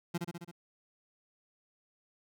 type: tone with echo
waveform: 30% pulse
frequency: 171.9 Hz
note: F3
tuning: 27 cents flat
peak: -28 dBFS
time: 0.14-0.18 s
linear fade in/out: 10 ms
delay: 67 ms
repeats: 5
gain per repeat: -3 dB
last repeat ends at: 0.515 s
effects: none